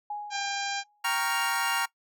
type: tone with exponential decay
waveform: sine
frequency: 830.6 Hz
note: G#5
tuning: in tune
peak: -30 dBFS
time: 0.1-1.07 s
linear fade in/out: 5 ms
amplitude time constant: 210 ms
type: harmonic tone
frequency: 798 Hz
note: G5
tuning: 31 cents sharp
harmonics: 1 / 2 / 3 / 4 / 5 / 6 / 7 / 8 / 9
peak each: -33 / -36 / -38 / -39 / -40 / -41 / -41 / -42 / -43 dBFS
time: 0.3-0.84 s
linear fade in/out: 50 ms
type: chord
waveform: 25% pulse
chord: G half-diminished seventh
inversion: none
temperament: equal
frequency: 784 / 932.3 / 1108.7 / 1396.9 Hz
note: G5 / Bb5 / Db6 / F6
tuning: 0 / 0 / 0 / 0 cents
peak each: -30 / -26 / -30 / -27 dBFS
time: 1.04-1.86 s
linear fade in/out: 10 ms
effects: noise-tail reverb RT60 0.1 s tail -20 dB re dry